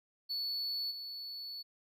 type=tone with level steps; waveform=triangle; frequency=4435 Hz; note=C#8; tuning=in tune; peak=-33 / -40 dBFS; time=0.29-1.63 s; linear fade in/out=20 ms; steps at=0.9 s; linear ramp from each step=20 ms; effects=none